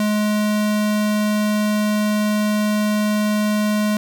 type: tone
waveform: square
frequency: 210.7 Hz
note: G#3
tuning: 25 cents sharp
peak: -17 dBFS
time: 0-3.97 s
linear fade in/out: 2 ms
effects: 8-bit